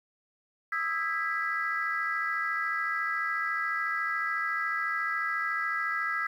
sine chord, E major seventh, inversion third, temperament equal with one note detuned, 1244.5 / 1318.5 / 1642.1 / 1975.5 Hz, D#6 / E6 / G#6 / B6, 0 / 0 / -20 / 0 cents, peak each -37 / -32 / -32 / -32 dBFS, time 0.72-6.27 s, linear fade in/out 5 ms, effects tanh soft clip ceiling -19 dBFS + 10-bit

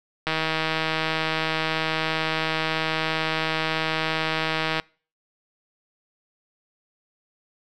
click train, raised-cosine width 0.3 ms, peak -8 dBFS, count 721, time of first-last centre 0.27-4.798 s, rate 159 Hz, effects noise-tail reverb RT60 0.4 s tail -25 dB re dry

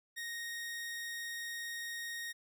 sawtooth tone, 1864.7 Hz, A#6, in tune, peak -36 dBFS, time 0.16-2.33 s, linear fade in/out 20 ms, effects none

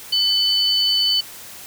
sine tone pair together, 3000 / 4495 Hz, F#7 / C#8, +23 / +23 cents, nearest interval perfect fifth, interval 700 cents, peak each -18 dBFS, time 0.12-1.21 s, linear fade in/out 10 ms, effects white hiss -38 dBFS RMS until 1.66 s

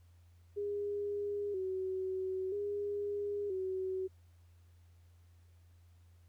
sine tone with vibrato, 392 Hz, G4, in tune, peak -34 dBFS, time 0.56-4.08 s, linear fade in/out 20 ms, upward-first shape square, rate 0.51 Hz, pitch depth 71 cents each way, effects added 86 Hz sine -59 dBFS peak until 6.28 s + pink hiss -75 dBFS RMS until 6.28 s

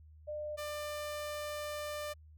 sine / sawtooth tone pair in turn, 601 / 595.5 Hz, D5 / D5, +40 / +24 cents, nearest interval unison, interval 16 cents, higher first, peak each -37 / -34 dBFS, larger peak second, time 0.27-0.57 / 0.57-2.14 s, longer second, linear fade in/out 20 ms, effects added 77 Hz sine -54 dBFS peak until 2.37 s

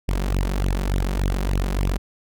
sawtooth tone with flanger, 47.11 Hz, F#1, 32 cents sharp, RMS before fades -22 dBFS, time 0.08-1.98 s, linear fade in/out 10 ms, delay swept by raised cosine 0.31 to 5.51 ms, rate 3.4 Hz, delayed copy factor +0.85, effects none

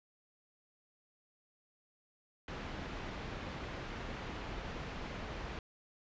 pink low-pass noise, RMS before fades -43 dBFS, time 2.48-5.59 s, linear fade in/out 2 ms, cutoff 2900 Hz, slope 12 dB/octave, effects resampled to 16000 Hz

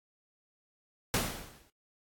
pink noise with exponential decay, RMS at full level -27 dBFS, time 1.14-1.7 s, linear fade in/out 1 ms, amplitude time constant 120 ms, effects AAC 64 kbps

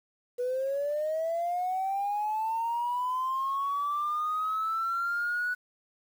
sine linear sweep, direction up, 486 to 1480 Hz, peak -26 dBFS, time 0.38-5.55 s, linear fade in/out 20 ms, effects tanh soft clip ceiling -24 dBFS + 9-bit

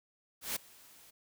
white noise with ADSR envelope, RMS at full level -34 dBFS, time 0.41-1.11 s, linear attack 150 ms, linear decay 8 ms, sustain -24 dB, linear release 13 ms, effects none

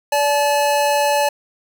square tone pair together, 578 / 859.7 Hz, D5 / A5, -28 / -40 cents, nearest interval perfect fifth, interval 688 cents, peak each -18 dBFS, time 0.12-1.29 s, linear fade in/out 5 ms, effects none

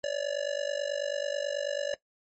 square tone with amplitude modulation, 574 Hz, D5, 40 cents flat, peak -26 dBFS, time 0.04-1.94 s, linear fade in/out 0 ms, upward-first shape sine, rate 49.2 Hz, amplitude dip 85%, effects noise-tail reverb RT60 0.1 s tail -18 dB re dry + MP3 32 kbps

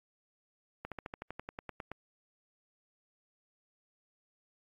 slowing click train, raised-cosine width 0.5 ms, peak -25 dBFS, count 13, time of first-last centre 0.85-1.916 s, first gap 67 ms, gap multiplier 1.05, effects AAC 32 kbps

